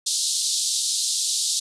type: band-pass noise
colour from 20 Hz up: pink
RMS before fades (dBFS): -24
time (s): 0.06-1.6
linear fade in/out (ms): 10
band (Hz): 3700 to 9800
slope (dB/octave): 48
effects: none